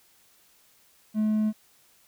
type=tone; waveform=triangle; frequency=214.9 Hz; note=A3; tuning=41 cents flat; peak=-19 dBFS; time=1.14-1.53 s; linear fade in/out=50 ms; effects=tanh soft clip ceiling -15 dBFS + white hiss -61 dBFS RMS until 2.07 s